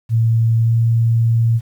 sine tone with pitch glide, 113.9 to 115.09 Hz, A#2 to A#2, -40 to -22 cents, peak -11 dBFS, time 0.09-1.61 s, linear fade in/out 50 ms, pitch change +18 cents, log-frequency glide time 0.6-0.73 s, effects 8-bit

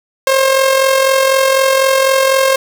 sawtooth tone with amplitude modulation, 534 Hz, C5, 35 cents sharp, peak -3 dBFS, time 0.27-2.56 s, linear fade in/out 2 ms, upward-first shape sine, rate 44 Hz, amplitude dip 50%, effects none

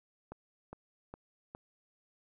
click train, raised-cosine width 1 ms, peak -30 dBFS, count 4, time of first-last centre 0.32-1.55 s, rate 2.44 Hz, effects none

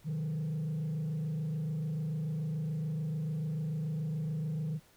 sine tone with frequency modulation, 155.56 Hz, D#3, in tune, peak -29 dBFS, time 0.04-4.8 s, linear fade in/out 50 ms, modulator 26.9 Hz, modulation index 0.51, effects tanh soft clip ceiling -31 dBFS + pink hiss -63 dBFS RMS until 4.96 s

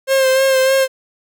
45% pulse tone with vibrato, 530 Hz, C5, 22 cents sharp, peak -11 dBFS, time 0.07-0.88 s, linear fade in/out 50 ms, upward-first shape sine, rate 3.3 Hz, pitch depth 27 cents each way, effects none

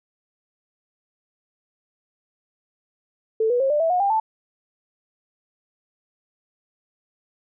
sine tone with pitch steps, 442.4 / 488 / 538.4 / 594 / 655.2 / 722.8 / 797.4 / 879.7 Hz, A4 / B4 / C5 / D5 / E5 / F#5 / G5 / A5, +9 / -21 / +49 / +20 / -11 / -41 / +29 / -1 cents, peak -17 dBFS, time 3.4-4.2 s, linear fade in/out 5 ms, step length 100 ms, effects none

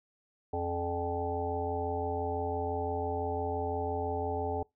harmonic tone with a mistuned harmonic, 85.9 Hz, F2, 28 cents flat, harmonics 1 / 3 / 5 / 7 / 9 / 10, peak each -37 / -41 / -35 / -40 / -36 / -41 dBFS, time 0.53-4.63 s, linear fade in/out 5 ms, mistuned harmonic 3, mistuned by +79 cents, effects noise-tail reverb RT60 0.2 s tail -25 dB re dry

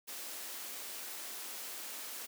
white high-pass noise, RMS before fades -44 dBFS, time 0.07-2.27 s, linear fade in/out 20 ms, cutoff 240 Hz, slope 24 dB/octave, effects none

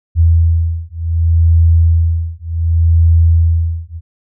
sine beating tone pair, 82.5 / 83.17 Hz, E2 / E2, +2 / +16 cents, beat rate 0.67 Hz, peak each -11 dBFS, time 0.15-4.01 s, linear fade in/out 50 ms, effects none

